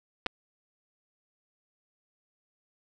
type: clicks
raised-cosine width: 0.3 ms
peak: -13 dBFS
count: 2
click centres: 0.262 / 0.266 s
effects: none